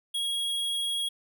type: tone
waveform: square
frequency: 3304 Hz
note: G#7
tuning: 10 cents flat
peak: -28 dBFS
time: 0.14-1.09 s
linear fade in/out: 10 ms
effects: none